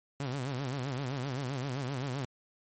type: tone with vibrato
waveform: sawtooth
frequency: 132.9 Hz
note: C3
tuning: 27 cents sharp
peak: -29 dBFS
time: 0.2-2.25 s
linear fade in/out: 2 ms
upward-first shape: sine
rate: 7.7 Hz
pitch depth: 140 cents each way
effects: MP3 32 kbps